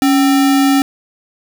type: tone with sample-and-hold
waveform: sine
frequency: 277.2 Hz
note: C#4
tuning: in tune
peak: -8 dBFS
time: 0.02-0.82 s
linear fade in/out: 0 ms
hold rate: 1050 Hz
effects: none